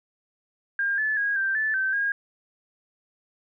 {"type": "tone with pitch steps", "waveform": "sine", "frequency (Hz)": [1607, 1733, 1641, 1571, 1747, 1548, 1629], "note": ["G6", "A6", "G#6", "G6", "A6", "G6", "G#6"], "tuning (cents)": [43, -27, -21, 3, -13, -22, -34], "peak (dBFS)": -22, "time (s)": [0.79, 2.12], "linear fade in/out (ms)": 2, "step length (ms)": 190, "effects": []}